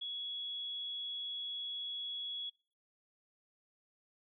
sine tone, 3359 Hz, G#7, 19 cents sharp, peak -38 dBFS, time 0.01-2.5 s, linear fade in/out 10 ms, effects noise-tail reverb RT60 0.4 s tail -24 dB re dry

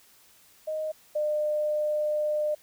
sine tone pair in turn, 622.3 / 602.8 Hz, D#5 / D5, 0 / +45 cents, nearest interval minor second, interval 55 cents, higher first, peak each -28 / -24 dBFS, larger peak second, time 0.67-0.92 / 1.15-2.55 s, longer second, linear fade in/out 10 ms, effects white hiss -58 dBFS RMS until 2.62 s

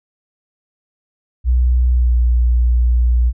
sine tone with pitch glide, 61.74 to 60.09 Hz, B1 to B1, 0 to -47 cents, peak -10 dBFS, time 1.44-3.33 s, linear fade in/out 50 ms, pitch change -47 cents, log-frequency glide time 1.93-2.14 s, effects none

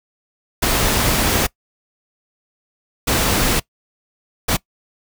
pink noise bursts at uneven times, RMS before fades -17 dBFS, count 3, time 0.62-1.47 / 3.07-3.6 / 4.48-4.57 s, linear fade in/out 10 ms, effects noise-tail reverb RT60 0.1 s tail -22 dB re dry

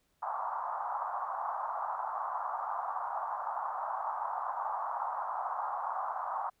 pink band-pass noise, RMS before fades -36 dBFS, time 0.22-6.5 s, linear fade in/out 10 ms, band 740 to 1200 Hz, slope 48 dB/octave, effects pink hiss -75 dBFS RMS until 6.6 s

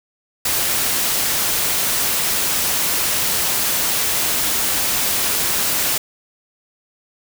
white noise, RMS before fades -19 dBFS, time 0.45-5.98 s, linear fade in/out 5 ms, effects none

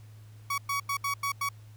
30% pulse tone bursts at uneven times, 1126 Hz, C#6, 27 cents sharp, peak -25 dBFS, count 6, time 0.5-0.58 / 0.69-0.8 / 0.89-0.97 / 1.04-1.14 / 1.23-1.32 / 1.41-1.49 s, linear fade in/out 5 ms, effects added 107 Hz sine -47 dBFS peak until 1.76 s + pink hiss -62 dBFS RMS until 1.76 s

